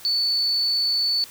sine tone, 4471 Hz, C#8, 14 cents sharp, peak -19 dBFS, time 0.05-1.24 s, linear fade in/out 0 ms, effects white hiss -44 dBFS RMS until 1.3 s

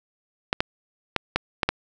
clicks, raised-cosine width 0.3 ms, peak -4 dBFS, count 6, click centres 0.529 / 0.605 / 1.163 / 1.36 / 1.632 / 1.69 s, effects none

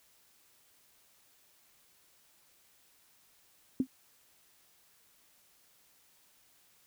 sine tone with exponential decay, 260.6 Hz, C4, 7 cents flat, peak -21 dBFS, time 3.8-3.87 s, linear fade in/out 2 ms, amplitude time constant 15 ms, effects white hiss -66 dBFS RMS until 6.86 s

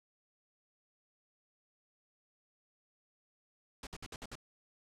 pink noise bursts, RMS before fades -45 dBFS, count 6, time 3.83-4.354 s, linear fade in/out 2 ms, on 39 ms, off 58 ms, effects low-pass 8000 Hz 12 dB/octave

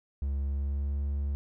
triangle tone with pitch glide, 69.3 to 70.76 Hz, C#2 to C#2, 0 to +36 cents, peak -26 dBFS, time 0.22-1.35 s, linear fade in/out 0 ms, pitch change +36 cents, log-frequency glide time 0.4-1.02 s, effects none

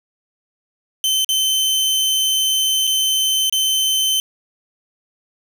sawtooth tone with dropouts, 3077 Hz, G7, 33 cents flat, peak -12 dBFS, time 1.04-4.2 s, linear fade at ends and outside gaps 1 ms, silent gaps 1.246-1.29 / 2.87-2.874 / 3.497-3.525 s, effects none

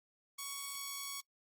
5% pulse tone, 1116 Hz, C#6, 11 cents sharp, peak -29 dBFS, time 0.38-1.21 s, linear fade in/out 10 ms, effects noise-tail reverb RT60 0.1 s tail -22 dB re dry + Opus 24 kbps

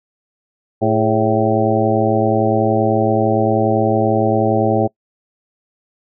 harmonic tone with a mistuned harmonic, 110.5 Hz, A2, 8 cents sharp, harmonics 1 / 2 / 3 / 4 / 5 / 6 / 7, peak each -20 / -20 / -20 / -20 / -20 / -20 / -20 dBFS, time 0.81-4.88 s, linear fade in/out 20 ms, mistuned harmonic 4, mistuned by -94 cents, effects noise-tail reverb RT60 0.1 s tail -25 dB re dry

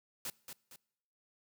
white noise with echo, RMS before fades -40 dBFS, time 0.25-0.3 s, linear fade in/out 2 ms, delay 230 ms, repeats 2, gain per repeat -7 dB, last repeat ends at 0.76 s, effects noise-tail reverb RT60 0.8 s tail -24 dB re dry + high-pass 80 Hz 12 dB/octave

